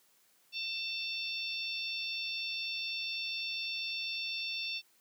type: harmonic tone with a mistuned harmonic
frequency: 892 Hz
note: A5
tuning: 23 cents sharp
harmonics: 3 / 4 / 5 / 6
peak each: -38 / -40 / -42 / -44 dBFS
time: 0.52-4.82 s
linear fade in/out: 50 ms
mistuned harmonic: 6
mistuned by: +27 cents
effects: white hiss -68 dBFS RMS until 5 s + high-pass 150 Hz 12 dB/octave